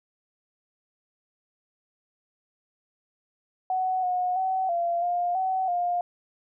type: tone with pitch steps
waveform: sine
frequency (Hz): 746 / 726 / 756 / 687 / 705 / 755 / 706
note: F#5 / F#5 / F#5 / F5 / F5 / F#5 / F5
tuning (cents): +14 / -33 / +37 / -29 / +16 / +35 / +19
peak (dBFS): -23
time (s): 3.7-6.01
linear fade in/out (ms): 2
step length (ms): 330
effects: none